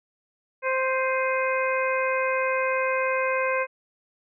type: harmonic tone with a mistuned harmonic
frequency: 523.3 Hz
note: C5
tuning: in tune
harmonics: 1 / 2 / 3 / 4 / 5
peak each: -25 / -28 / -30 / -31 / -32 dBFS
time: 0.62-3.67 s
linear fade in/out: 50 ms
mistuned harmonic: 5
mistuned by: -74 cents
effects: none

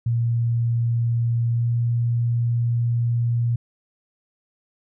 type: tone with pitch glide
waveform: sine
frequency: 117.3 to 118.32 Hz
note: A#2 to A#2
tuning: +11 to +26 cents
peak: -18 dBFS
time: 0.06-3.56 s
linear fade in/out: 5 ms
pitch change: +15 cents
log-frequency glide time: 1.52-1.68 s
effects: none

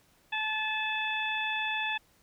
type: harmonic tone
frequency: 867 Hz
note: A5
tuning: 26 cents flat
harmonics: 1 / 2 / 3 / 4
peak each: -35 / -34 / -33 / -37 dBFS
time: 0.32-1.98 s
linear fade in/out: 10 ms
effects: pink hiss -65 dBFS RMS until 2.22 s

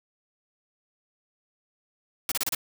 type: noise bursts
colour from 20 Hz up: white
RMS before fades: -27 dBFS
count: 5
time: 2.29-2.549 s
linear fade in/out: 2 ms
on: 27 ms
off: 31 ms
effects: none

